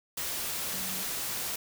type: tone in noise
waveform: sine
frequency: 187.1 Hz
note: F#3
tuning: 20 cents sharp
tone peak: -43 dBFS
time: 0.73-1.03 s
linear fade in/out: 5 ms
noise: white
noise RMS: -34 dBFS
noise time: 0.17-1.56 s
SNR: -12 dB
effects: none